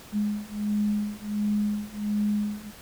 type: beating tone pair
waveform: sine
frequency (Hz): 207.7 / 209.1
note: G#3 / G#3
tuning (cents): 0 / +12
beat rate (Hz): 1.4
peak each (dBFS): -28 / -27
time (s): 0.12-2.72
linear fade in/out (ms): 50
effects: pink hiss -47 dBFS RMS until 2.81 s